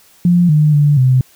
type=tone with pitch steps; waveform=sine; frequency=175.3 / 151.4 / 146.4 / 129 Hz; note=F3 / D#3 / D3 / C3; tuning=+7 / -47 / -5 / -24 cents; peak=-7 dBFS; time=0.25-1.21 s; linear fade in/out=2 ms; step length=240 ms; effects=white hiss -48 dBFS RMS until 1.35 s